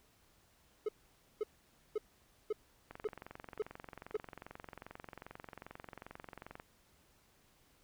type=tone bursts; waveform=triangle; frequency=426.6 Hz; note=G#4; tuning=46 cents sharp; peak=-30 dBFS; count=7; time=0.86-4.169 s; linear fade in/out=5 ms; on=27 ms; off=520 ms
type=click train; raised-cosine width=0.5 ms; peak=-32 dBFS; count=84; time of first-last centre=2.91-6.599 s; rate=22.5 Hz
effects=pink hiss -69 dBFS RMS until 7.83 s